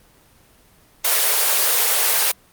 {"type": "high-pass noise", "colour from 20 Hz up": "white", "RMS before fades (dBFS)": -17, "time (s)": [1.04, 2.32], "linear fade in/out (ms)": 10, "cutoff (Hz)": 390, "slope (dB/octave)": 96, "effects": ["pink hiss -53 dBFS RMS until 2.52 s", "Opus 24 kbps"]}